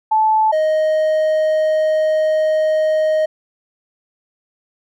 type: tone pair in turn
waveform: sine / triangle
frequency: 871 / 623.6 Hz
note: A5 / D#5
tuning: -18 / +4 cents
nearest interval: tritone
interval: 578 cents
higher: first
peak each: -11 dBFS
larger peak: neither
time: 0.11-0.52 / 0.52-3.26 s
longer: second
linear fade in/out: 10 ms
effects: none